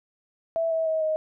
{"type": "tone with pitch steps", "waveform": "sine", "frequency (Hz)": [659.3, 648, 636.8, 625.9], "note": ["E5", "E5", "D#5", "D#5"], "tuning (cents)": [0, -30, 40, 10], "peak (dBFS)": -22, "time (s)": [0.56, 1.16], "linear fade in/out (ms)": 0, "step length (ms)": 150, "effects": []}